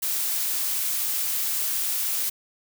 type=noise; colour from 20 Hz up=blue; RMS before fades=-26 dBFS; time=0.02-2.3 s; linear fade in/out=10 ms; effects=none